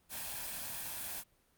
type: noise with comb filter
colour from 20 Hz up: white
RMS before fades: -41 dBFS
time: 0.09-1.24 s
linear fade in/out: 50 ms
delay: 1.2 ms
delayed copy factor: +0.5
effects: pink hiss -71 dBFS RMS until 1.57 s + Opus 32 kbps